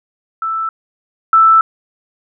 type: tone pair in turn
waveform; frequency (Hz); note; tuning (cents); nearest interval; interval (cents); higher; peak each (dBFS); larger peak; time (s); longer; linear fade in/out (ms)
sine; 1322 / 1322; E6 / E6; +5 / +5; unison; 0; neither; -16 / -5; second; 0.42-0.69 / 1.33-1.61; second; 2
effects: none